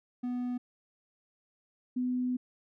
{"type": "tone pair in turn", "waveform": ["triangle", "sine"], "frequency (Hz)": [246.9, 250.5], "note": ["B3", "B3"], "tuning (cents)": [0, 25], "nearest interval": "unison", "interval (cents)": 25, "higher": "second", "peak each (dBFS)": [-29, -28], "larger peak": "second", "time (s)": [[0.23, 0.58], [1.96, 2.37]], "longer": "second", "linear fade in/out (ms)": 10, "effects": []}